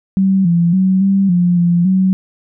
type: tone with pitch steps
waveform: sine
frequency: 192.1 / 170.7 / 188.5 / 195.3 / 176.3 / 173.1 / 188.3 Hz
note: G3 / F3 / F#3 / G3 / F3 / F3 / F#3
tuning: -35 / -39 / +32 / -6 / +17 / -15 / +31 cents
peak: -9 dBFS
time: 0.17-2.13 s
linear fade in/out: 0 ms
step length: 280 ms
effects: none